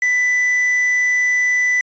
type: tone with quantisation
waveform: triangle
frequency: 1989 Hz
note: B6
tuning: 12 cents sharp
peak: -12 dBFS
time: 0.02-1.81 s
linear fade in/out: 2 ms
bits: 5
effects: resampled to 16000 Hz